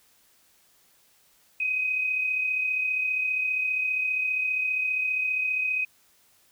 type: tone pair together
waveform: sine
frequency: 2515 / 2550 Hz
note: D#7 / D#7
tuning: +18 / +42 cents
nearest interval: unison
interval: 24 cents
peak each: -24 / -35 dBFS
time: 1.6-5.85 s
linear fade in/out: 5 ms
effects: white hiss -62 dBFS RMS until 6.51 s